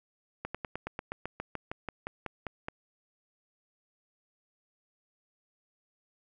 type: slowing click train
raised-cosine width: 0.5 ms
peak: -20 dBFS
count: 16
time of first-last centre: 0.45-2.684 s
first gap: 96 ms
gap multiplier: 1.06
effects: none